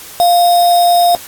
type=tone with sample-and-hold; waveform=sine; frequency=698.5 Hz; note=F5; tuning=in tune; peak=-6 dBFS; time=0.2-1.15 s; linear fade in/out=0 ms; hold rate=4410 Hz; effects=white hiss -32 dBFS RMS until 1.27 s + AAC 64 kbps